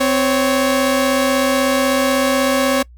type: tone pair together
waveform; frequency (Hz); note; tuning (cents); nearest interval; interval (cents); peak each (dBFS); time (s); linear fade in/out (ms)
sawtooth; 259.1 / 554.4; C4 / C#5; -17 / 0; octave + minor second; 1317; -13 / -12; 0-2.83; 10
effects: noise-tail reverb RT60 0.1 s tail -24 dB re dry + added 60 Hz sine -39 dBFS peak until 2.97 s